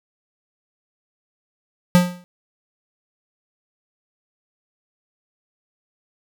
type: tone with exponential decay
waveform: square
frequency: 178 Hz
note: F3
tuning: 33 cents sharp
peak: -8 dBFS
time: 1.95-2.24 s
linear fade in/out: 0 ms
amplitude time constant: 61 ms
effects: none